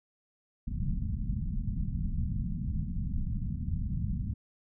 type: low-pass noise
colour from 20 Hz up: pink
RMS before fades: -32 dBFS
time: 0.67-4.34 s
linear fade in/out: 10 ms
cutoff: 220 Hz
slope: 48 dB/octave
effects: none